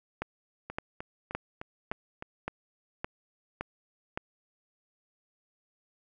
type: two click trains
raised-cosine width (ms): 0.5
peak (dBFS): -17 / -23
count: 8 / 6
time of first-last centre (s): 0.22-4.175 / 0.7-2.224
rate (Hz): 1.77 / 3.28
effects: none